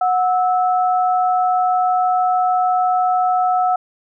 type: tone pair together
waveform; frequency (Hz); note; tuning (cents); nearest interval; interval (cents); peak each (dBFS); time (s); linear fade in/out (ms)
sine; 733.5 / 1307; F#5 / E6; -15 / -15; minor seventh; 1000; -14 / -22; 0.01-3.76; 5
effects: none